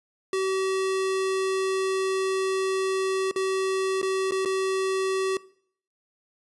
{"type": "tone with dropouts", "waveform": "square", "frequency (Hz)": 381.5, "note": "G4", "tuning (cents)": -47, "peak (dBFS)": -24, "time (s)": [0.33, 5.37], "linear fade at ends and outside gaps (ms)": 2, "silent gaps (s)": [[3.312, 3.36], [4.016, 4.028], [4.31, 4.32], [4.45, 4.457]], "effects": ["noise-tail reverb RT60 0.6 s tail -21 dB re dry", "resampled to 24000 Hz"]}